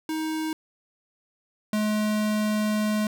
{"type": "tone pair in turn", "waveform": "square", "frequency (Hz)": [315.1, 212.6], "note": ["D#4", "G#3"], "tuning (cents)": [22, 41], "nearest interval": "perfect fifth", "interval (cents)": 681, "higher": "first", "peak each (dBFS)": [-27, -23], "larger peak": "second", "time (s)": [[0.09, 0.53], [1.73, 3.07]], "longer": "second", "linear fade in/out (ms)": 2, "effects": []}